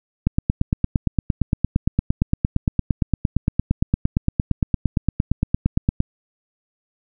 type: click train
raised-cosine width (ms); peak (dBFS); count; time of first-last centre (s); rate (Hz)
5; -4; 51; 0.27-6.004; 8.72
effects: none